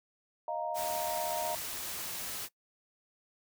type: chord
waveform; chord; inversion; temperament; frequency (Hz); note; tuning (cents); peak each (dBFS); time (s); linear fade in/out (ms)
sine; Eb suspended second; none; equal; 622.3 / 698.5 / 932.3; Eb5 / F5 / Bb5; 0 / 0 / 0; -37; 0.48-1.55; 2
type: noise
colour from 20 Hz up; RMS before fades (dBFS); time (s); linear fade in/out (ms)
white; -39; 0.74-2.49; 50
effects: noise-tail reverb RT60 0.1 s tail -20 dB re dry